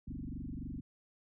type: tone with frequency modulation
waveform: sine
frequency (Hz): 155.56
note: D#3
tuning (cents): 0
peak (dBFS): -39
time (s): 0.07-0.81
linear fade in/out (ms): 10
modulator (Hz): 23.6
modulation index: 5.4
effects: none